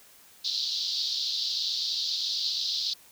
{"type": "band-pass noise", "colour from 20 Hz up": "white", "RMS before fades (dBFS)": -30, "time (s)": [0.44, 2.94], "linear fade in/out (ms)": 10, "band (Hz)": [3700, 4800], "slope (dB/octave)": 48, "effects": ["white hiss -55 dBFS RMS until 3.11 s"]}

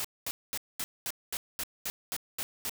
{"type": "noise bursts", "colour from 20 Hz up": "white", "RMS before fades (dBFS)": -34, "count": 11, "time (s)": [0, 2.695], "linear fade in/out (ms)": 0, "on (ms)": 45, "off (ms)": 220, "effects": []}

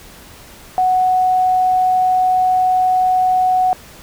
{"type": "tone", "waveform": "sine", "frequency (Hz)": 740, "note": "F#5", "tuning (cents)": 0, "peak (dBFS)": -11, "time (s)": [0.78, 3.73], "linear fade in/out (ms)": 0, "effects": ["pink hiss -40 dBFS RMS until 4.02 s"]}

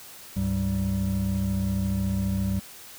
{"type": "tone cluster", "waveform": "triangle", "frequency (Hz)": [69.2, 101.2, 193.2], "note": ["C#2", "G#2", "G3"], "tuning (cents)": [-2, -44, -25], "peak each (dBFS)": [-29, -26, -24], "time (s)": [0.36, 2.6], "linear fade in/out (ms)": 10, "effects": ["white hiss -45 dBFS RMS until 2.98 s"]}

